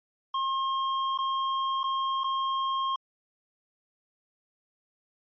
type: tone with dropouts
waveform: square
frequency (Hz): 1070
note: C6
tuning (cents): +38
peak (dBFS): -27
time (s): 0.34-2.96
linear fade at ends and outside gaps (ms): 5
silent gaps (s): 1.177-1.186 / 1.833-1.839 / 2.236-2.241
effects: resampled to 11025 Hz